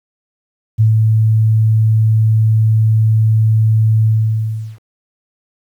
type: tone with ADSR envelope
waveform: sine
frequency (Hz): 110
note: A2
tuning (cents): 0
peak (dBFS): -6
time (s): 0.78-4.79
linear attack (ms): 26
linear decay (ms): 120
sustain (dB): -2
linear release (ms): 730
effects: 8-bit